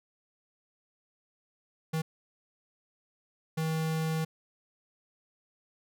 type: tone bursts at uneven times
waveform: square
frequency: 159.6 Hz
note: D#3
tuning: 44 cents sharp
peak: -29 dBFS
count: 2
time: 1.93-2.02 / 3.57-4.25 s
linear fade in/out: 10 ms
effects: none